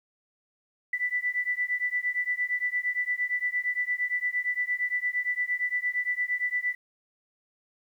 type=beating tone pair; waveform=sine; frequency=1975.5 / 1984.2 Hz; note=B6 / B6; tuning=0 / +8 cents; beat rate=8.7 Hz; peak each=-29 / -29 dBFS; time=0.93-6.75 s; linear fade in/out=5 ms; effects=10-bit